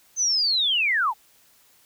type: linear sweep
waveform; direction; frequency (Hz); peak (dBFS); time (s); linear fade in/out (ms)
sine; down; 6272 to 784; -19; 0.16-1.14; 50
effects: white hiss -58 dBFS RMS until 1.85 s